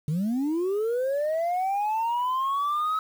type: linear sweep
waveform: sine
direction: up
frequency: 142.6 to 1288 Hz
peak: -21 dBFS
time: 0.08-2.99 s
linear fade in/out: 2 ms
effects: tanh soft clip ceiling -22 dBFS + 8-bit